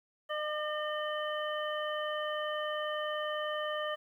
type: harmonic tone with a mistuned harmonic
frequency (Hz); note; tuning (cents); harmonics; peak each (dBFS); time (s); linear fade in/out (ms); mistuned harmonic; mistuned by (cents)
607; D#5; -43; 1 / 2 / 3 / 5; -35 / -38 / -40 / -42; 0.29-3.96; 20; 2; -16
effects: 11-bit